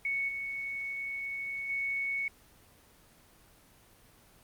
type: tone with level steps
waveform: sine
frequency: 2217 Hz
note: C#7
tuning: in tune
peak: -29 / -34 / -30 dBFS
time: 0.05-2.28 s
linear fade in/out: 2 ms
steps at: 0.28 / 1.69 s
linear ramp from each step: 10 ms
effects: pink hiss -60 dBFS RMS until 4.43 s + Opus 24 kbps